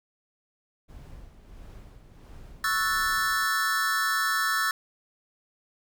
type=noise with tremolo; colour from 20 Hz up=brown; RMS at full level=-44 dBFS; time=0.88-3.46 s; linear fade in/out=20 ms; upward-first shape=sine; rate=1.5 Hz; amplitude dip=55%
type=chord; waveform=square; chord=F# minor seventh; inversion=second; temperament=equal; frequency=1108.7 / 1318.5 / 1480 / 1760 Hz; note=C#6 / E6 / F#6 / A6; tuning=0 / 0 / 0 / 0 cents; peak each=-34 / -29 / -32 / -28 dBFS; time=2.64-4.71 s; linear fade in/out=2 ms
effects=none